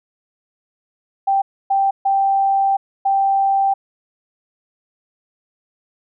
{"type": "tone bursts at uneven times", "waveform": "sine", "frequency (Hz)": 784, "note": "G5", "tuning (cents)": 0, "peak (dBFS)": -13, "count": 4, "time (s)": [[1.27, 1.42], [1.7, 1.91], [2.05, 2.77], [3.05, 3.74]], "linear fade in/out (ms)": 10, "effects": []}